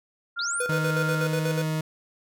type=tone; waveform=sine; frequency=1396.9 Hz; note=F6; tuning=in tune; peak=-28 dBFS; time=0.36-1.27 s; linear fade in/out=20 ms
type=linear sweep; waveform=sine; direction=up; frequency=3520 to 10590 Hz; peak=-28 dBFS; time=0.39-0.62 s; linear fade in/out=2 ms
type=tone with tremolo; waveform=square; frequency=493.9 Hz; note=B4; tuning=in tune; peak=-27 dBFS; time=0.6-1.62 s; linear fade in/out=5 ms; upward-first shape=square; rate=8.2 Hz; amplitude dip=70%
type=tone with pitch glide; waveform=40% pulse; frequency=155.56 to 156.64 Hz; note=D#3 to D#3; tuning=0 to +12 cents; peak=-24 dBFS; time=0.69-1.81 s; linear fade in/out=5 ms; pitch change=+12 cents; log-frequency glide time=1.23-1.53 s
effects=none